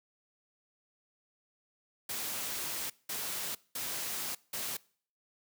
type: noise bursts at uneven times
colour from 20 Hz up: white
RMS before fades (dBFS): -37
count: 4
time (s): 2.09-2.9 / 3.09-3.55 / 3.75-4.35 / 4.53-4.77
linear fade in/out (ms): 5
effects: noise-tail reverb RT60 0.5 s tail -23 dB re dry + high-pass 100 Hz 12 dB/octave